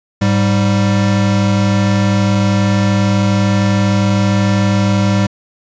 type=tone pair together; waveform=square; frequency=104.12 / 196.8 Hz; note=G#2 / G3; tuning=+5 / +7 cents; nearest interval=major seventh; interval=1102 cents; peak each=-14 dBFS; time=0.21-5.27 s; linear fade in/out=10 ms; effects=resampled to 16000 Hz